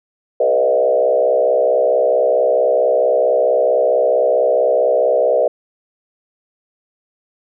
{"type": "tone with frequency modulation", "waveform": "sine", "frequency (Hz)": 554.4, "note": "C#5", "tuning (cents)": 0, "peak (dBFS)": -11, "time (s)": [0.4, 5.48], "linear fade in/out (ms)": 5, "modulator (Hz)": 64.5, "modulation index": 1.7, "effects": []}